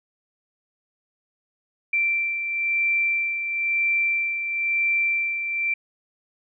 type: beating tone pair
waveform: sine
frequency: 2349 / 2350 Hz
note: D7 / D7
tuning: 0 / +1 cents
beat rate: 1 Hz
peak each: -21 / -30 dBFS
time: 1.93-5.74 s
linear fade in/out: 5 ms
effects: none